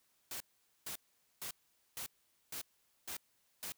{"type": "noise bursts", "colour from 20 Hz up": "white", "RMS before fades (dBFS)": -43, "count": 7, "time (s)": [0.31, 3.721], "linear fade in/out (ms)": 2, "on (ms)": 93, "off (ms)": 460, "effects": ["white hiss -75 dBFS RMS until 3.77 s"]}